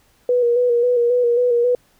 sine tone with vibrato, 483.8 Hz, B4, 36 cents flat, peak -13 dBFS, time 0.29-1.75 s, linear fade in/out 2 ms, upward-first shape square, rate 3.7 Hz, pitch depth 32 cents each way, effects pink hiss -58 dBFS RMS until 1.99 s

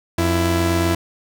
sawtooth tone pair together, 88.2 / 333 Hz, F2 / E4, +18 / +18 cents, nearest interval octave + major seventh, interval 2300 cents, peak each -15 dBFS, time 0.18-0.95 s, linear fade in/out 5 ms, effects none

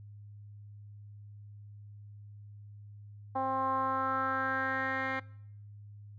10% pulse tone with low-pass filter sweep, 264.6 Hz, C4, 20 cents sharp, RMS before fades -32 dBFS, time 3.35-5.2 s, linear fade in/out 10 ms, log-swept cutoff 890 to 2200 Hz, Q 4.6, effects noise-tail reverb RT60 0.7 s tail -23 dB re dry + added 103 Hz sine -47 dBFS peak until 6.18 s

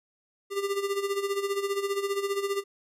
square tone with tremolo, 398.2 Hz, G4, 27 cents sharp, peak -25 dBFS, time 0.5-2.64 s, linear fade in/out 50 ms, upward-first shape sine, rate 15 Hz, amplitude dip 70%, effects resampled to 32000 Hz

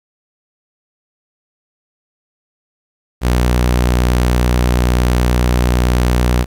sawtooth tone with vibrato, 61.1 Hz, B1, 18 cents flat, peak -7 dBFS, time 3.21-6.46 s, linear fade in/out 50 ms, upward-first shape triangle, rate 9.1 Hz, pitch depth 16 cents each way, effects 8-bit

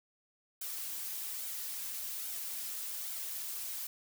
blue noise with flanger, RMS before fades -40 dBFS, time 0.61-3.87 s, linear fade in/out 5 ms, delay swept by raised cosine 1.3 to 5.1 ms, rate 1.2 Hz, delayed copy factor +0.55, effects none

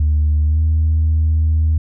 sine tone with pitch glide, 75.5 to 78.8 Hz, D2 to D#2, +48 to +23 cents, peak -10 dBFS, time 0-1.78 s, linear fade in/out 5 ms, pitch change +75 cents, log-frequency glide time 0.46-0.6 s, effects tanh soft clip ceiling -9 dBFS

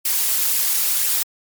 blue noise with flanger, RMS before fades -19 dBFS, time 0.05-1.23 s, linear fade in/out 5 ms, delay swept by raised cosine 0.38 to 6.08 ms, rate 2 Hz, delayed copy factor +0.5, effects MP3 96 kbps

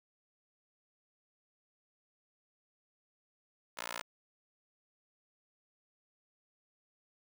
15% pulse tone with high-pass filter, 58.27 Hz, A#1, in tune, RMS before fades -42 dBFS, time 3.77-4.02 s, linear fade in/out 10 ms, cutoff 1000 Hz, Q 0.86, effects none

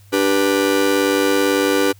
45% pulse chord, G major, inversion second, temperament just, 294 / 392 / 490 Hz, D4 / G4 / B4, +2 / 0 / -14 cents, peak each -19 dBFS, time 0.12-1.93 s, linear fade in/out 20 ms, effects added 100 Hz sine -44 dBFS peak until 1.99 s + white hiss -54 dBFS RMS until 1.99 s

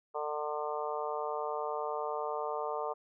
harmonic tone, 150 Hz, D3, 37 cents sharp, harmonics 3 / 4 / 5 / 6 / 7 / 8, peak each -38 / -39 / -40 / -41 / -41 / -42 dBFS, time 0.14-2.94 s, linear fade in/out 20 ms, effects none

